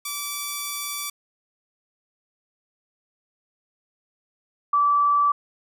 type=tone pair in turn; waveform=5% pulse / sine; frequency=1158 / 1158 Hz; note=D6 / D6; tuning=-25 / -25 cents; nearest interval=unison; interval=0 cents; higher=neither; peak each=-16 / -16 dBFS; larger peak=neither; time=0.05-1.1 / 4.73-5.32 s; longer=first; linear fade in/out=5 ms; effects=none